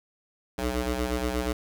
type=ring-modulated tone; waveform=15% pulse; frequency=123.47 Hz; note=B2; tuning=in tune; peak=-17 dBFS; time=0.58-1.53 s; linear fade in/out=5 ms; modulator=181 Hz; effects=none